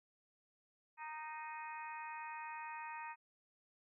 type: harmonic tone with a mistuned harmonic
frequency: 309.6 Hz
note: D#4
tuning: 9 cents flat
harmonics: 3 / 4 / 5 / 6 / 7 / 8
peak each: -46 / -54 / -57 / -53 / -59 / -53 dBFS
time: 0.97-3.16 s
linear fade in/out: 50 ms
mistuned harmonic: 8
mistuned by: +17 cents
effects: none